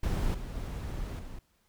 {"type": "noise with level steps", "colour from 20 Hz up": "brown", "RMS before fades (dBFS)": [-29, -38, -36, -42], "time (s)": [0.03, 1.39], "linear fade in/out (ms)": 5, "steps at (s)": [0.34, 0.55, 1.19], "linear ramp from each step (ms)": 5, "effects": ["pink hiss -71 dBFS RMS until 1.68 s"]}